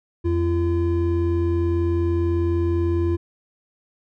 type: tone pair together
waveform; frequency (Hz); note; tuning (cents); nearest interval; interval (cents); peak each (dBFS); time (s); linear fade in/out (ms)
triangle; 85.3 / 341.2; F2 / F4; -40 / -40; 2 octaves; 2400; -19; 0.24-3.17; 20
effects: none